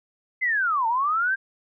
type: linear two-way sweep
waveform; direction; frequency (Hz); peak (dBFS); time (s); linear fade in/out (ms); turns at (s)
sine; down then up; 2083 to 880 to 1612; -20; 0.41-1.36; 20; 0.87
effects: none